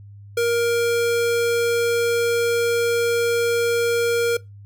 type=tone; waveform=square; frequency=470 Hz; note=A#4; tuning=14 cents sharp; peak=-18 dBFS; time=0.37-4.37 s; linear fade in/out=5 ms; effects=noise-tail reverb RT60 0.2 s tail -22 dB re dry + added 101 Hz sine -39 dBFS peak until 4.65 s